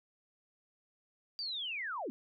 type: linear sweep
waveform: sine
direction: down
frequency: 4770 to 211 Hz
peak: -36 dBFS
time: 1.39-2.1 s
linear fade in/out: 0 ms
effects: none